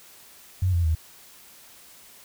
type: tone with pitch steps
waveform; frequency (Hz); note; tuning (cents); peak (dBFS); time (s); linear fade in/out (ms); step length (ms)
sine; 92.5 / 85.81 / 79.6; F#2 / F2 / D#2; 0 / -30 / +40; -19; 0.62-0.95; 5; 110
effects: white hiss -50 dBFS RMS until 2.24 s